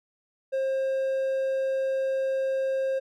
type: tone with hard clipping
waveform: triangle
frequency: 533 Hz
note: C5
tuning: 32 cents sharp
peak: -25 dBFS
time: 0.52-3 s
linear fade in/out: 20 ms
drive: 6 dB
effects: none